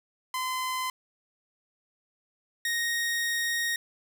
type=tone pair in turn; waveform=sawtooth; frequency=1026 / 1866.5 Hz; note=C6 / A#6; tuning=-34 / +2 cents; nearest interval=minor seventh; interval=1036 cents; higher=second; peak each=-25 / -23 dBFS; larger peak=second; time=0.34-0.9 / 2.65-3.76 s; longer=second; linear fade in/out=2 ms; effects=none